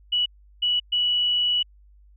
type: tone bursts at uneven times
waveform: sine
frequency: 2942 Hz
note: F#7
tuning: 11 cents flat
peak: -19 dBFS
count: 3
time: 0.12-0.26 / 0.62-0.8 / 0.92-1.63 s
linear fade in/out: 10 ms
effects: added 50 Hz sine -50 dBFS peak until 2.16 s